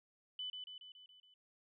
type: tone with echo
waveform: sine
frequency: 3000 Hz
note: F#7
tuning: 23 cents sharp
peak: -40 dBFS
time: 0.39-0.5 s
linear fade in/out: 2 ms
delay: 140 ms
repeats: 6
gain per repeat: -4 dB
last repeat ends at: 1.34 s
effects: none